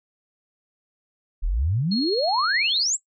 sine exponential sweep, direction up, 34.27 to 7980 Hz, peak -20 dBFS, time 1.42-2.97 s, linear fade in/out 20 ms
sine tone with tremolo, 4287 Hz, C8, 41 cents sharp, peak -24 dBFS, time 1.91-2.84 s, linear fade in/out 10 ms, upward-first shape sine, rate 19 Hz, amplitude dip 35%
effects noise-tail reverb RT60 0.1 s tail -17 dB re dry

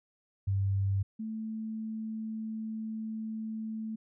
sine tone pair in turn, 98 / 220 Hz, G2 / A3, 0 / 0 cents, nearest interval octave + major second, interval 1400 cents, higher second, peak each -26 / -34 dBFS, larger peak first, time 0.47-1.03 / 1.19-3.96 s, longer second, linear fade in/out 10 ms, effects none

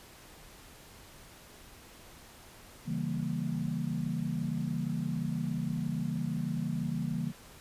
sine chord, C# diminished seventh, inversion none, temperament equal, 138.59 / 164.81 / 196 / 233.1 Hz, C#3 / E3 / G3 / Bb3, 0 / 0 / 0 / 0 cents, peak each -37 / -34 / -38 / -36 dBFS, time 2.85-7.33 s, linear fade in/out 50 ms, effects pink hiss -53 dBFS RMS until 7.6 s + resampled to 32000 Hz

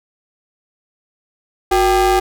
square ring-modulated tone, 207.9 Hz, G#3, 2 cents sharp, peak -9 dBFS, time 1.71-2.2 s, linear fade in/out 10 ms, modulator 574 Hz, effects none

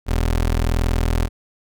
25% pulse tone, 41.2 Hz, E1, in tune, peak -13 dBFS, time 0.06-1.29 s, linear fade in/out 50 ms, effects none

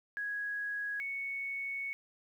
sine tone pair in turn, 1661.2 / 2217 Hz, G#6 / C#7, 0 / 0 cents, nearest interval perfect fourth, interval 500 cents, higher second, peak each -34 / -35 dBFS, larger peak first, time 0.17-1 / 1-1.93 s, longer second, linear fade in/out 0 ms, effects 11-bit

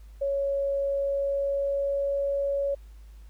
sine tone with pitch glide, 556 to 559.5 Hz, C#5 to C#5, +5 to +16 cents, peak -24 dBFS, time 0.21-2.75 s, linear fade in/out 10 ms, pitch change +11 cents, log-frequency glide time 0.8-2.19 s, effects added 52 Hz sine -44 dBFS peak until 3.29 s + pink hiss -64 dBFS RMS until 3.29 s

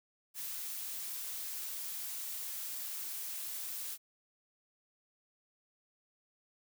blue noise, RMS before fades -41 dBFS, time 0.34-3.98 s, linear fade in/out 50 ms, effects none

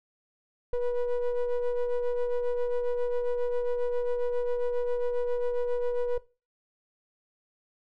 triangle ring-modulated tone, 244.7 Hz, B3, 16 cents flat, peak -19 dBFS, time 0.73-6.18 s, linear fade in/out 5 ms, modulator 241 Hz, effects noise-tail reverb RT60 0.3 s tail -18 dB re dry

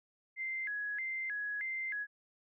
sine tone with vibrato, 1868 Hz, A#6, 3 cents sharp, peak -35 dBFS, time 0.36-2.07 s, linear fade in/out 50 ms, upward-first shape square, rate 1.6 Hz, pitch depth 190 cents each way, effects none

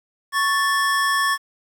square tone pair together, 1108.7 / 1760 Hz, C#6 / A6, 0 / 0 cents, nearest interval minor sixth, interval 800 cents, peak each -21 dBFS, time 0.32-1.38 s, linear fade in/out 50 ms, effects low-pass 12000 Hz 12 dB/octave + 8-bit

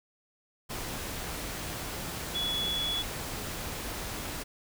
sine tone in noise, 3392 Hz, G#7, 36 cents sharp, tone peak -29 dBFS, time 2.34-3.03 s, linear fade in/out 20 ms, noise pink, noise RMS -37 dBFS, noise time 0.69-4.44 s, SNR +5 dB, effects none

